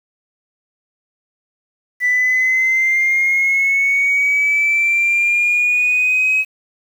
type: linear sweep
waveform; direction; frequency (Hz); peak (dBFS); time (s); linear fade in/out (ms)
sine; up; 1975.5 to 2550; -11; 2-6.45; 50
effects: tanh soft clip ceiling -9 dBFS + 7-bit